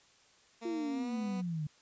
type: tone with pitch glide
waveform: 15% pulse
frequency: 230 to 247.9 Hz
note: A#3 to B3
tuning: -23 to +7 cents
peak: -36 dBFS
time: 0.61-1.42 s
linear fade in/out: 20 ms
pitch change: +130 cents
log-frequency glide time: 0.88-1.15 s
type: exponential sweep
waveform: sine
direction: down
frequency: 350.6 to 146.83 Hz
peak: -33 dBFS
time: 0.65-1.67 s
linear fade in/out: 5 ms
effects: white hiss -64 dBFS RMS until 1.81 s + resampled to 16000 Hz